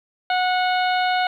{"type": "harmonic tone with a mistuned harmonic", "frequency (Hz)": 733, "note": "F#5", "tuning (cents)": -16, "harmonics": [1, 2, 3, 4, 5, 6], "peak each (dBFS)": [-19, -25, -29, -31, -33, -35], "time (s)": [0.3, 1.27], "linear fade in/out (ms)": 2, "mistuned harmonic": 6, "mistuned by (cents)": -69, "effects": ["9-bit"]}